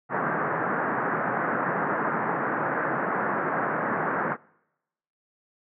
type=band-pass noise; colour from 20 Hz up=white; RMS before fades=-27 dBFS; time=0.09-4.37 s; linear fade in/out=50 ms; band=130 to 1700 Hz; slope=48 dB/octave; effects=noise-tail reverb RT60 0.9 s tail -25 dB re dry